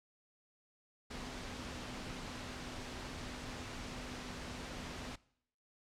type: tone in noise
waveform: sine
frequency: 249.7 Hz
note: B3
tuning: 19 cents sharp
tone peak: -52 dBFS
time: 1.1-5.16 s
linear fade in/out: 10 ms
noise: pink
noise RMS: -45 dBFS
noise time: 1.1-5.16 s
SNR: -10 dB
effects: noise-tail reverb RT60 0.7 s tail -22 dB re dry + low-pass 6000 Hz 12 dB/octave